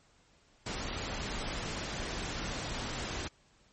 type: noise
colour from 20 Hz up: pink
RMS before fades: -37 dBFS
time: 0.66-3.28 s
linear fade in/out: 5 ms
effects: pink hiss -66 dBFS RMS until 3.72 s + MP3 32 kbps